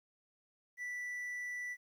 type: tone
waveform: triangle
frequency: 1969 Hz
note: B6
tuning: 6 cents flat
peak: -37 dBFS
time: 0.77-1.77 s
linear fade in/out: 50 ms
effects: 12-bit